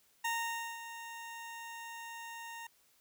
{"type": "tone with ADSR envelope", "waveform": "20% pulse", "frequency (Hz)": 924, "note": "A#5", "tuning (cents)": -16, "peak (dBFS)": -27, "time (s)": [0.24, 2.67], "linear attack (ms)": 10, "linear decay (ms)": 530, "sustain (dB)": -12, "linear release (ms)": 4, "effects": ["white hiss -69 dBFS RMS until 3 s"]}